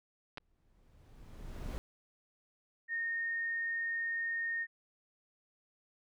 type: clicks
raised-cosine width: 0.3 ms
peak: -27 dBFS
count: 2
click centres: 0.374 / 0.381 s
type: noise with exponential growth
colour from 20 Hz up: brown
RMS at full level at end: -37 dBFS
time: 0.4-1.78 s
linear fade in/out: 0 ms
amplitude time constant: 300 ms
type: tone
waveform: sine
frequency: 1842 Hz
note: A#6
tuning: 21 cents flat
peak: -33 dBFS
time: 2.88-4.67 s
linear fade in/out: 50 ms
effects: none